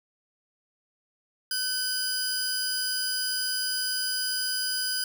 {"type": "tone pair together", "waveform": "sawtooth", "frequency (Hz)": [1521, 4901], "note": ["F#6", "D#8"], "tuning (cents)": [47, -27], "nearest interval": "octave + minor sixth", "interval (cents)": 2026, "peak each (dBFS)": [-29, -25], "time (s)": [1.51, 5.04], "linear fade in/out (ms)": 2, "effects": []}